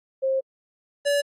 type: tone pair in turn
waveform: sine / square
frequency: 532 / 572.9 Hz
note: C5 / D5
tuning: +29 / -43 cents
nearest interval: minor second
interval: 128 cents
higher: second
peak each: -20 dBFS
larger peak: neither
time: 0.22-0.41 / 1.05-1.22 s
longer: first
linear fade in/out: 20 ms
effects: AAC 32 kbps